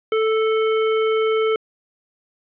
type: tone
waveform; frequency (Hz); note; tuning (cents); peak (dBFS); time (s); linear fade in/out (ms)
square; 440; A4; 0; -17; 0.12-1.56; 2
effects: resampled to 8000 Hz + 9-bit

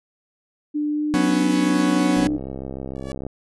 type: tone with pitch glide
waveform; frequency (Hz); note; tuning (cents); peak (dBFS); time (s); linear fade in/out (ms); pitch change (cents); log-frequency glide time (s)
sine; 297.7 to 300.6; D4 to D4; +24 to +40; -20; 0.74-2.38; 20; +16; 0.91-1.03
type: chord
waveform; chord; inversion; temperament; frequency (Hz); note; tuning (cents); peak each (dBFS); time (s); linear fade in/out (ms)
40% pulse; F# suspended fourth; none; equal; 185 / 246.9 / 277.2; F#3 / B3 / C#4; 0 / 0 / 0; -22; 1.14-2.27; 0
type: click train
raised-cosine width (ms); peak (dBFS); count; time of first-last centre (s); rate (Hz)
2; -18; 74; 2.17-3.266; 66.6
type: tone with exponential growth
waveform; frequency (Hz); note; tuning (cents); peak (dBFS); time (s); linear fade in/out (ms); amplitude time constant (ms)
sawtooth; 572; D5; -46; -26; 2.95-3.12; 1; 36
effects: resampled to 24000 Hz

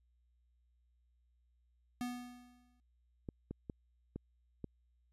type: tone with exponential decay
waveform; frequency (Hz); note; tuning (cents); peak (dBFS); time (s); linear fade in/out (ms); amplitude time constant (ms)
square; 245.6; B3; -9; -36; 2.01-2.8; 0; 170
type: clicks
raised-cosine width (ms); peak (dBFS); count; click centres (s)
3; -29; 5; 3.288 / 3.51 / 3.698 / 4.16 / 4.643
effects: added 60 Hz sine -70 dBFS peak until 5.12 s + resampled to 32000 Hz

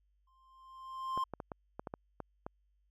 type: tone with exponential growth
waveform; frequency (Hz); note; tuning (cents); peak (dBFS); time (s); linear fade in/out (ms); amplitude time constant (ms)
triangle; 1051; C6; +7; -28; 0.27-1.24; 5; 210
type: clicks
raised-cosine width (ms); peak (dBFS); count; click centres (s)
1; -26; 9; 1.176 / 1.337 / 1.402 / 1.518 / 1.795 / 1.872 / 1.939 / 2.203 / 2.465
effects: added 50 Hz sine -70 dBFS peak until 2.9 s

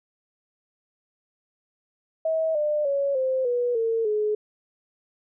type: tone with pitch steps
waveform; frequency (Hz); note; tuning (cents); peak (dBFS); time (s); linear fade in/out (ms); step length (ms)
sine; 642 / 599 / 558.9 / 521.5 / 486.5 / 454 / 423.6; E5 / D5 / C#5 / C5 / B4 / A#4 / G#4; -46 / +34 / +14 / -6 / -26 / -46 / +34; -21; 2.25-4.35; 5; 300
effects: none

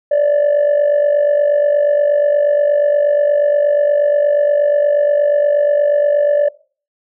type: tone with amplitude modulation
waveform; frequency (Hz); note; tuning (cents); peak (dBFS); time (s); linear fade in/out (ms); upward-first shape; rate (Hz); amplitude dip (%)
sine; 583; D5; -13; -5; 0.11-6.49; 10; sine; 48.4; 65
effects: noise-tail reverb RT60 0.4 s tail -22 dB re dry + tanh soft clip ceiling -7 dBFS

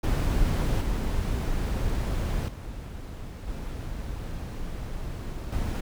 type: noise with level steps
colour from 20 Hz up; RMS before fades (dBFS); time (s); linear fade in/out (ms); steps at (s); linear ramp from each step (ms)
brown; -24 / -27 / -37 / -34 / -28; 0.03-5.81; 10; 0.81 / 2.48 / 3.47 / 5.52; 5
effects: none

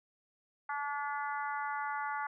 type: harmonic tone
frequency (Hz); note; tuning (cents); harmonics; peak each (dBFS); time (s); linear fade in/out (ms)
287.9; D4; -34; 3 / 4 / 5 / 6 / 7; -37 / -40 / -40 / -46 / -47; 0.69-2.27; 5
effects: none

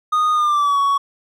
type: tone with pitch glide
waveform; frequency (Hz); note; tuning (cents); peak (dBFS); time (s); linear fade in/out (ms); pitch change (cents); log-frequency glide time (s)
triangle; 1235 to 1119.5; D#6 to C#6; -13 to +17; -12; 0.12-0.98; 10; -170; 0.33-0.79
effects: none

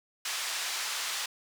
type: band-pass noise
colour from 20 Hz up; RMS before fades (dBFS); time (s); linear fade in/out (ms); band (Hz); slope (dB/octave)
white; -34; 0.25-1.26; 5; 960 to 6200; 12
effects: none

